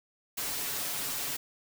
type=noise with comb filter; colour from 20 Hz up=white; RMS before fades=-34 dBFS; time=0.37-1.37 s; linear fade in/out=10 ms; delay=7 ms; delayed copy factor=+0.8; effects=none

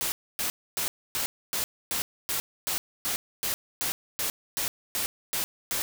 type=noise bursts; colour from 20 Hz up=white; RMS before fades=-29 dBFS; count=16; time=0.01-5.82 s; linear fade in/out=0 ms; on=110 ms; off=270 ms; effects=none

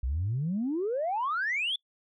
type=exponential sweep; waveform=sine; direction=up; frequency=58.27 to 3520 Hz; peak=-26 dBFS; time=0.03-1.76 s; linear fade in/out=5 ms; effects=noise-tail reverb RT60 0.1 s tail -25 dB re dry + tanh soft clip ceiling -23 dBFS

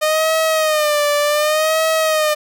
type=tone with vibrato; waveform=sawtooth; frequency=612 Hz; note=D#5; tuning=29 cents flat; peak=-10 dBFS; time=0.01-2.35 s; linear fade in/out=20 ms; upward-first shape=sine; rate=0.67 Hz; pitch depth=79 cents each way; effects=none

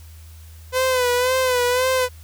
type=tone with vibrato; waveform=sawtooth; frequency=504 Hz; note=B4; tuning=35 cents sharp; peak=-13 dBFS; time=0.72-2.09 s; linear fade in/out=50 ms; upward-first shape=sine; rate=1.9 Hz; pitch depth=56 cents each way; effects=added 80 Hz sine -39 dBFS peak until 2.23 s + white hiss -51 dBFS RMS until 2.23 s

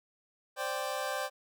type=chord; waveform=25% pulse; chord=C suspended second; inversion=none; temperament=equal; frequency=523.3 / 587.3 / 784 Hz; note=C5 / D5 / G5; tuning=0 / 0 / 0 cents; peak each=-34 / -33 / -34 dBFS; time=0.56-1.3 s; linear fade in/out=50 ms; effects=none

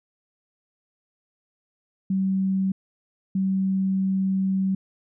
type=tone pair in turn; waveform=sine; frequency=191.3 / 191.3 Hz; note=G3 / G3; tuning=-42 / -42 cents; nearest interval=unison; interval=0 cents; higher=neither; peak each=-20 / -20 dBFS; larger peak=neither; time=2.1-2.72 / 3.35-4.75 s; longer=second; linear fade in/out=5 ms; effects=none

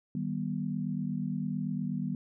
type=chord; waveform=sine; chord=Eb augmented; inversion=none; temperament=just; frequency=155.56 / 194.45 / 243.1 Hz; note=Eb3 / G3 / B3; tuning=0 / -14 / -27 cents; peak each=-35 / -34 / -35 dBFS; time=0.15-2.15 s; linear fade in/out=2 ms; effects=none

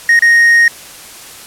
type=tone with dropouts; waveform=triangle; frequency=1864.7 Hz; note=A#6; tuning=in tune; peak=-3 dBFS; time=0.09-0.68 s; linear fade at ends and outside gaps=2 ms; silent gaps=0.192-0.222 s; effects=white hiss -33 dBFS RMS until 1.46 s + low-pass 12000 Hz 12 dB/octave

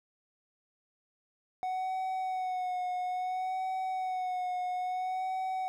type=tone with vibrato; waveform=triangle; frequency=740 Hz; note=F#5; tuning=in tune; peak=-29 dBFS; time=1.63-5.68 s; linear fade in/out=0 ms; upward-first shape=sine; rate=0.59 Hz; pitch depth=32 cents each way; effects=none

